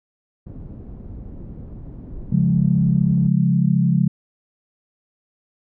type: low-pass noise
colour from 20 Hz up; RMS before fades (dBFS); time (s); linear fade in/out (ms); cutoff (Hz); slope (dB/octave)
pink; -35; 0.46-3.28; 10; 250; 12
type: chord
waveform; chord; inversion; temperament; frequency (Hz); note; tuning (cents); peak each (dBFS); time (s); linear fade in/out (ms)
sine; Db major; none; equal; 138.59 / 174.61 / 207.7; Db3 / F3 / Ab3; 0 / 0 / 0; -18 / -17 / -21; 2.32-4.08; 5
effects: none